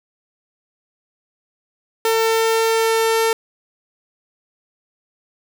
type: tone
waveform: sawtooth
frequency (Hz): 450.1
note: A4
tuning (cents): +39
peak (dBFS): -11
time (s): 2.05-3.33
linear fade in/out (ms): 2
effects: none